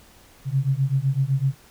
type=beating tone pair; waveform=sine; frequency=131.7 / 139.6 Hz; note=C3 / C#3; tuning=+12 / +13 cents; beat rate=7.9 Hz; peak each=-22 dBFS; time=0.45-1.55 s; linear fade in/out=50 ms; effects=pink hiss -52 dBFS RMS until 1.7 s